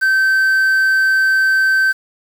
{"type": "tone with quantisation", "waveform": "triangle", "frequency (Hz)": 1548, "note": "G6", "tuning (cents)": -22, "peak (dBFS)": -9, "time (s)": [0.01, 1.93], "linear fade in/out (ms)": 20, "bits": 6, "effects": []}